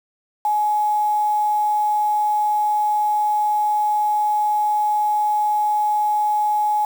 sine tone with quantisation, 842 Hz, G#5, 24 cents sharp, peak -16 dBFS, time 0.45-6.85 s, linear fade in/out 2 ms, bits 6, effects none

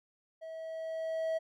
triangle tone with level ramp, 646 Hz, E5, 35 cents flat, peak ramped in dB -40 to -27 dBFS, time 0.41-1.39 s, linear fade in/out 20 ms, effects none

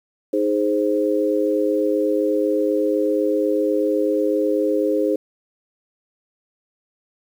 sine chord, Ab major, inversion second, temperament equal, 311.1 / 415.3 / 523.3 Hz, Eb4 / Ab4 / C5, 0 / 0 / 0 cents, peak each -21 dBFS, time 0.33-5.16 s, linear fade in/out 5 ms, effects 8-bit

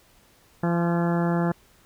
harmonic tone with a mistuned harmonic, 171 Hz, F3, 36 cents flat, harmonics 1 / 2 / 3 / 4 / 5 / 6 / 7 / 8 / 9 / 10, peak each -22 / -28 / -32 / -32 / -34 / -38 / -41 / -37 / -43 / -39 dBFS, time 0.63-1.52 s, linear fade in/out 5 ms, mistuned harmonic 6, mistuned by +30 cents, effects pink hiss -58 dBFS RMS until 1.85 s

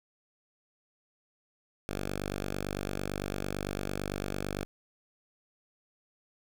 5% pulse tone, 48.91 Hz, G1, 3 cents flat, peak -22 dBFS, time 1.89-4.65 s, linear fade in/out 0 ms, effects none

